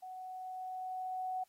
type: tone with level ramp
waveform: sine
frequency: 744 Hz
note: F#5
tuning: 9 cents sharp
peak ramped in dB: -44 to -34 dBFS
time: 0.02-1.44 s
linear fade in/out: 10 ms
effects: white hiss -73 dBFS RMS until 1.48 s + AAC 48 kbps